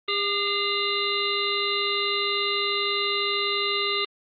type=harmonic tone with a mistuned harmonic; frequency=402.4 Hz; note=G4; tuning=45 cents sharp; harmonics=1 / 3 / 5 / 7 / 9 / 10; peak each=-30 / -30 / -30 / -30 / -30 / -30 dBFS; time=0.08-4.05 s; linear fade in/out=5 ms; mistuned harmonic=5; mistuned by=+49 cents; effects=Opus 24 kbps